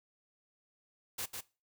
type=noise with echo; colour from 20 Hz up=white; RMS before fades=-38 dBFS; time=1.18-1.26 s; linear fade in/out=10 ms; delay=150 ms; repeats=1; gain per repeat=-4 dB; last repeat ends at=1.41 s; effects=noise-tail reverb RT60 0.3 s tail -20 dB re dry